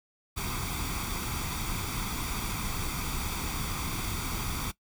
pink noise with comb filter, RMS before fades -33 dBFS, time 0.36-4.72 s, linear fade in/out 20 ms, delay 0.86 ms, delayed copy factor +0.65, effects noise-tail reverb RT60 0.1 s tail -19 dB re dry

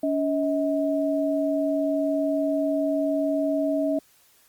sine tone pair together, 283.8 / 637 Hz, C#4 / D#5, +41 / +41 cents, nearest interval octave + major second, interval 1400 cents, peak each -24 dBFS, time 0.03-3.99 s, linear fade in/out 5 ms, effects white hiss -59 dBFS RMS until 4.48 s + Opus 24 kbps

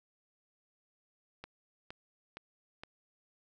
click train, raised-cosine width 0.3 ms, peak -28 dBFS, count 4, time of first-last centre 1.44-2.835 s, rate 2.15 Hz, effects none

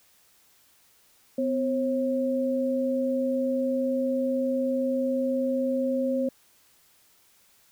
sine tone pair together, 253.9 / 538 Hz, B3 / C5, +48 / +48 cents, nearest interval octave + minor second, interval 1300 cents, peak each -26 dBFS, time 1.38-6.29 s, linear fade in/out 5 ms, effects white hiss -61 dBFS RMS until 7.71 s

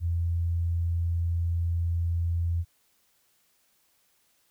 sine tone, 84.9 Hz, F2, 48 cents flat, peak -24 dBFS, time 0-2.65 s, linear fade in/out 50 ms, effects white hiss -68 dBFS RMS until 4.5 s

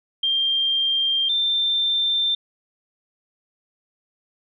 sine tone pair in turn, 3185 / 3575 Hz, G7 / A7, +27 / +27 cents, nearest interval major second, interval 200 cents, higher second, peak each -18 dBFS, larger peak neither, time 0.23-1.29 / 1.29-2.35 s, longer neither, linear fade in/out 5 ms, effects none

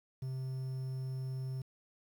triangle tone with quantisation, 130.81 Hz, C3, in tune, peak -34 dBFS, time 0.22-1.62 s, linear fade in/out 5 ms, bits 10, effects none

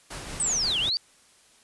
pink noise with tremolo, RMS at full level -36 dBFS, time 0.1-0.9 s, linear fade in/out 10 ms, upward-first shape sine, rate 5.5 Hz, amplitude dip 30%
sine linear two-way sweep, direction down then up, 8372 to 2699 to 4758 Hz, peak -23 dBFS, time 0.4-0.97 s, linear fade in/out 0 ms, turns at 0.79 s
effects white hiss -58 dBFS RMS until 1.63 s + resampled to 24000 Hz

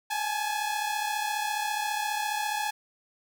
sawtooth tone pair together, 827 / 861.7 Hz, G#5 / A5, -8 / -36 cents, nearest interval minor second, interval 72 cents, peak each -27 dBFS, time 0.1-2.71 s, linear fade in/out 10 ms, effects none

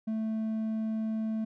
sine tone with hard clipping, 220.1 Hz, A3, 1 cent sharp, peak -30 dBFS, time 0.07-1.45 s, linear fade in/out 10 ms, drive 3 dB, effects none

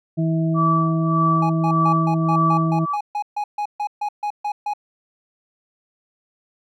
harmonic tone, 162.3 Hz, E3, 27 cents flat, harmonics 1 / 2 / 4, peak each -18 / -24 / -30 dBFS, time 0.17-2.86 s, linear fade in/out 20 ms
sine tone with tremolo, 1153 Hz, D6, 32 cents flat, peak -16 dBFS, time 0.54-2.97 s, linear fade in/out 50 ms, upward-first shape sine, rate 1.7 Hz, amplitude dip 85%
triangle tone bursts, 830.6 Hz, G#5, in tune, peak -19 dBFS, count 16, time 1.42-4.736 s, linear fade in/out 5 ms, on 76 ms, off 140 ms
effects none

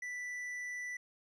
triangle tone with tanh clipping, 1975.5 Hz, B6, in tune, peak -40 dBFS, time 0.02-0.97 s, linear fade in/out 5 ms, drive 11 dB, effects none

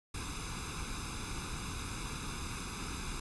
pink noise with comb filter, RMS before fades -40 dBFS, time 0.14-3.2 s, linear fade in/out 5 ms, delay 0.8 ms, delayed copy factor +0.8, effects resampled to 24000 Hz

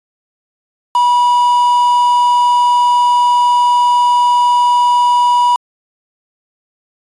triangle tone with quantisation, 973 Hz, B5, 26 cents flat, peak -6 dBFS, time 0.95-5.56 s, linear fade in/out 2 ms, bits 4, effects resampled to 22050 Hz

